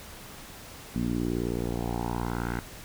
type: tone with low-pass filter sweep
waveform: 10% pulse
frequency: 59 Hz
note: A#1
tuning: 22 cents sharp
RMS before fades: -30 dBFS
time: 0.96-2.59 s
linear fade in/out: 0 ms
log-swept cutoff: 230 to 1700 Hz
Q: 2.7
effects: pink hiss -45 dBFS RMS until 2.84 s